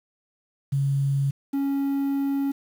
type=tone pair in turn; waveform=sine / triangle; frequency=138.59 / 277.2 Hz; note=C#3 / C#4; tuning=0 / 0 cents; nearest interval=octave; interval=1200 cents; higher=second; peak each=-20 dBFS; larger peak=neither; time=0.72-1.31 / 1.53-2.52 s; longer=second; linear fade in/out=10 ms; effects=8-bit